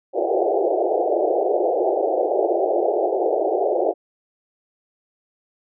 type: band-pass noise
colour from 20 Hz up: pink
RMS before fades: -20 dBFS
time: 0.13-3.94 s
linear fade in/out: 50 ms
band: 340 to 780 Hz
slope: 96 dB/octave
effects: none